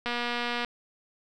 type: click train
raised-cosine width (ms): 0.3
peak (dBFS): -15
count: 142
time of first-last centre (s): 0.06-0.647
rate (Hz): 240
effects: none